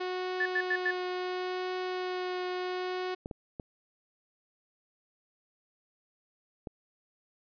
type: tone with vibrato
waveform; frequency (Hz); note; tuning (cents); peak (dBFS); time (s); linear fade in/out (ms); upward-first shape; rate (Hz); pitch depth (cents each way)
sawtooth; 365.7; F#4; -20; -28; 0-3.15; 10; triangle; 0.71; 11
type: tone bursts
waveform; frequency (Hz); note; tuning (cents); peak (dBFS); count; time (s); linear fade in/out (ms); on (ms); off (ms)
sine; 1760; A6; 0; -26; 4; 0.4-0.91; 5; 57; 94
type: clicks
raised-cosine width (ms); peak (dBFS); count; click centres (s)
2; -25; 4; 3.259 / 3.312 / 3.598 / 6.672
effects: resampled to 11025 Hz